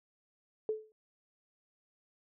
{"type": "tone with exponential decay", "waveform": "sine", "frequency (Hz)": 433.8, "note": "A4", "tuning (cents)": -25, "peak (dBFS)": -27, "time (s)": [0.69, 0.92], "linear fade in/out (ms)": 1, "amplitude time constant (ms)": 48, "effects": []}